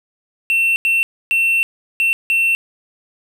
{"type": "tone bursts at uneven times", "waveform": "triangle", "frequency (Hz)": 2700, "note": "E7", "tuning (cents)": 41, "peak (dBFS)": -11, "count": 5, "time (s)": [[0.5, 0.76], [0.85, 1.03], [1.31, 1.63], [2, 2.13], [2.3, 2.55]], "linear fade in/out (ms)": 0, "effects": []}